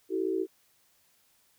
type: tone cluster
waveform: sine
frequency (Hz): 325.1 / 380.1 / 441.5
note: E4 / F#4 / A4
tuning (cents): -24 / +47 / +6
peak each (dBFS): -32 / -29 / -35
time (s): 0.09-0.47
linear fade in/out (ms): 50
effects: white hiss -67 dBFS RMS until 1.58 s